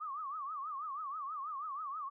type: tone with vibrato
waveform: sine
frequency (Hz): 1174.7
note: D6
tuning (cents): 0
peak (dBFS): -38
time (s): 0-2.1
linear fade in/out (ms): 20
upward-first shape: triangle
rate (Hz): 6.2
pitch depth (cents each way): 190
effects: none